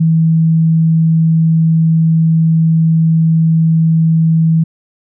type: tone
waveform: sine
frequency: 162.1 Hz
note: E3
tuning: 29 cents flat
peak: -7 dBFS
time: 0-4.64 s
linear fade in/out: 10 ms
effects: none